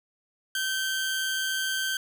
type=tone pair together; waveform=sawtooth; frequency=1543 / 3245 Hz; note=G6 / G#7; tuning=-28 / -41 cents; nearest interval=octave + minor second; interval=1287 cents; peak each=-24 / -30 dBFS; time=0.55-1.97 s; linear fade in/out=2 ms; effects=none